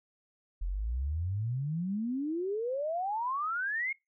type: exponential sweep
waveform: sine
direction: up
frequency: 41.2 to 2200 Hz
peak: -30 dBFS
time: 0.61-3.93 s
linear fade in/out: 10 ms
effects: noise-tail reverb RT60 0.2 s tail -23 dB re dry